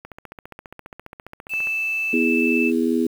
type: click train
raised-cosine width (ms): 0.5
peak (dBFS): -22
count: 25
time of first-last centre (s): 0.05-1.672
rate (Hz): 14.8
type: tone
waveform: sine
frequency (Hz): 2637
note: E7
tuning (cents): 0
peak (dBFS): -21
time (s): 1.49-2.72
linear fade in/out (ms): 50
type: harmonic tone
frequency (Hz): 82.41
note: E2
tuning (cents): 0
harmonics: 3 / 4 / 5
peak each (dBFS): -20 / -22 / -24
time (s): 2.13-3.07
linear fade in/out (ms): 5
effects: 7-bit